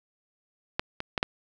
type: clicks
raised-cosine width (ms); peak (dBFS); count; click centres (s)
0.3; -9 / -16 / -11 / -7; 4; 0.795 / 1.004 / 1.178 / 1.229
effects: none